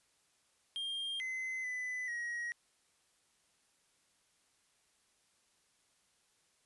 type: tone with pitch steps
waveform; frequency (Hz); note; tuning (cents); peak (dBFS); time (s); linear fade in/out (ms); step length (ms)
triangle; 3206 / 2048 / 2002 / 1897; G7 / C7 / B6 / A#6; +38 / -38 / +23 / +30; -35; 0.76-2.52; 0; 440
effects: white hiss -73 dBFS RMS until 6.65 s + resampled to 24000 Hz